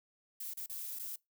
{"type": "noise with dropouts", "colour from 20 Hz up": "violet", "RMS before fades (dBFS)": -42, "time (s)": [0.4, 1.16], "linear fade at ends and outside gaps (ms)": 5, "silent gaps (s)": [[0.538, 0.571], [0.662, 0.696], [0.99, 0.994]], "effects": ["noise-tail reverb RT60 0.2 s tail -24 dB re dry"]}